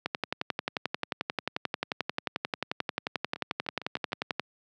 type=two click trains; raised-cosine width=0.3 ms; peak=-12 / -23 dBFS; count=50 / 6; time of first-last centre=0.06-4.396 / 3.36-4.121 s; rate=11.3 / 6.57 Hz; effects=high-pass 150 Hz 12 dB/octave